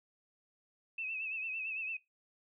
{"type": "tone with vibrato", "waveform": "sine", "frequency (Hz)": 2600, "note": "E7", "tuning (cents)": -24, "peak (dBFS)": -36, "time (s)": [0.98, 1.97], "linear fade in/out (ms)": 5, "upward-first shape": "sine", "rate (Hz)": 8.9, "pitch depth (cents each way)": 62, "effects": ["noise-tail reverb RT60 0.2 s tail -21 dB re dry"]}